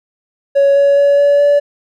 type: tone with pitch steps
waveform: triangle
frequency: 558 / 562.5 / 567.1 / 571.7 / 576.3 Hz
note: C#5 / C#5 / C#5 / D5 / D5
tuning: +11 / +25 / +39 / -47 / -33 cents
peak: -4 dBFS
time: 0.55-1.6 s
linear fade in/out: 20 ms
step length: 210 ms
effects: tanh soft clip ceiling -2 dBFS